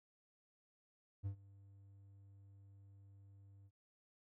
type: tone with ADSR envelope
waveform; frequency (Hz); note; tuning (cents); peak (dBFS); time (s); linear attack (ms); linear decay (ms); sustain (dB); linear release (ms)
triangle; 98.8; G2; +14; -35; 1.23-3.71; 32; 92; -22; 49
effects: none